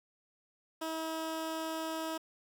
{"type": "tone", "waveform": "15% pulse", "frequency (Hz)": 321.2, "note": "E4", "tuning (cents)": -45, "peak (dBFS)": -29, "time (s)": [0.81, 2.18], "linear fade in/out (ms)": 10, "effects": ["10-bit"]}